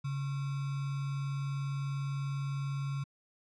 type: tone with sample-and-hold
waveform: sine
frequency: 138.59 Hz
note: C#3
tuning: in tune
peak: -32 dBFS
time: 0.04-3.04 s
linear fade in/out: 10 ms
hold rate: 1225 Hz
effects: low-pass 6000 Hz 12 dB/octave